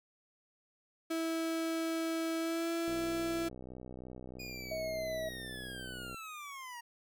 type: tone with pitch glide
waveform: 35% pulse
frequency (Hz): 326.8 to 334.2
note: E4 to E4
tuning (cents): -15 to +24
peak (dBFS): -31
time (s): 1.1-3.49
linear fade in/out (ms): 10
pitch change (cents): +39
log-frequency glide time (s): 2.38-2.71
type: click train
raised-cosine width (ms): 2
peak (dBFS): -34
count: 207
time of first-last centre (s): 2.88-6.145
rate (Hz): 63.1
type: linear sweep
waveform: 25% pulse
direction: down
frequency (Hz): 2471 to 930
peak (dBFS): -40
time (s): 4.39-6.81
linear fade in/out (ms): 10
type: tone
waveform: sine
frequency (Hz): 638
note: D#5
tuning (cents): +43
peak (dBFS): -35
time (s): 4.71-5.29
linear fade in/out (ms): 5
effects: none